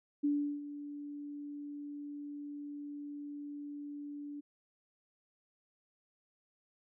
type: tone with ADSR envelope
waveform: sine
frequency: 290.1 Hz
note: D4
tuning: 21 cents flat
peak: -27 dBFS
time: 0.23-4.41 s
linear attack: 17 ms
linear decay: 360 ms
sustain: -14 dB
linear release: 15 ms
effects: none